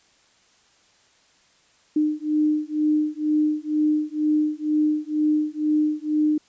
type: beating tone pair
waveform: sine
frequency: 302.9 / 305 Hz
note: D#4 / D#4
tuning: -46 / -34 cents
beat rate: 2.1 Hz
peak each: -22 dBFS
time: 1.96-6.38 s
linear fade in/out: 5 ms
effects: white hiss -59 dBFS RMS until 6.48 s + resampled to 16000 Hz